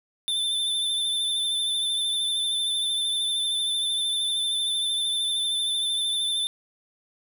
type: tone with vibrato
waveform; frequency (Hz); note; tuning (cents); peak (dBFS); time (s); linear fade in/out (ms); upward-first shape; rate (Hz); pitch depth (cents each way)
square; 3545; A7; +12; -24; 0.28-6.47; 0; triangle; 13; 36
effects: 9-bit